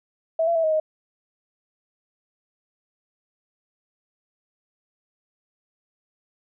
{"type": "tone with pitch steps", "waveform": "sine", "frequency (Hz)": [651, 677, 654, 629, 624], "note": ["E5", "E5", "E5", "D#5", "D#5"], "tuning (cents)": [-22, 46, -14, 19, 5], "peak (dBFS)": -18, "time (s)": [0.39, 0.8], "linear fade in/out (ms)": 5, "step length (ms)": 82, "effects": []}